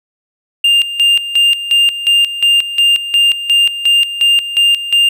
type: tone with tremolo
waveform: triangle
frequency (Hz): 2802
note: F7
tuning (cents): +5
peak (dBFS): -5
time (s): 0.64-5.09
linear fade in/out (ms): 5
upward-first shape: square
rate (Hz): 2.8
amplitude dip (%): 75
effects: none